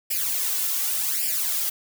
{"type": "noise with flanger", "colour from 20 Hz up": "blue", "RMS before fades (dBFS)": -25, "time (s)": [0.1, 1.7], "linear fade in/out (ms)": 10, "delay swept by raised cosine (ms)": [0.39, 2.89], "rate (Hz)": 0.87, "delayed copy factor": 0.85, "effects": []}